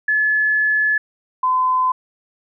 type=tone pair in turn; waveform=sine; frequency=1717 / 1020.9 Hz; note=A6 / C6; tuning=-43 / -43 cents; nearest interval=major sixth; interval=900 cents; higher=first; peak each=-14 dBFS; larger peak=neither; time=0.08-0.98 / 1.43-1.92 s; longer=first; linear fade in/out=5 ms; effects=none